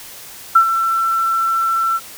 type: tone with ADSR envelope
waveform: sine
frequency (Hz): 1343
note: E6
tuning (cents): +32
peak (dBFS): -4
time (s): 0.55-2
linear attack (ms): 9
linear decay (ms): 84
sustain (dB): -10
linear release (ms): 44
effects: white hiss -36 dBFS RMS until 2.17 s